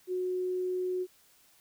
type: tone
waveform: sine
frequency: 366.1 Hz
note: F#4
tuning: 18 cents flat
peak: -29 dBFS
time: 0.07-1.07 s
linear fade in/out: 50 ms
effects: white hiss -63 dBFS RMS until 1.6 s